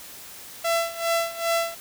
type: tone with tremolo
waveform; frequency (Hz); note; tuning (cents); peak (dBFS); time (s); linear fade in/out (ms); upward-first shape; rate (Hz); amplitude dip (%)
sawtooth; 671; E5; +31; -16; 0.64-1.75; 10; sine; 2.5; 85
effects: white hiss -42 dBFS RMS until 1.8 s